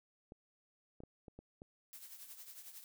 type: clicks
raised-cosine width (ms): 2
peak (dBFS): -38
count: 6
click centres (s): 0.321 / 1.004 / 1.036 / 1.282 / 1.39 / 1.619
type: noise with tremolo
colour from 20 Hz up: blue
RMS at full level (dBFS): -50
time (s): 1.93-2.84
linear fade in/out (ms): 0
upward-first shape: triangle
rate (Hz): 11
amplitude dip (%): 70
effects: none